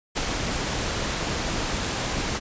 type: noise with ADSR envelope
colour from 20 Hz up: pink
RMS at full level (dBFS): -24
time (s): 0.15-2.4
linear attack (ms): 23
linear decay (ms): 21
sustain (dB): -3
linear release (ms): 33
effects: resampled to 16000 Hz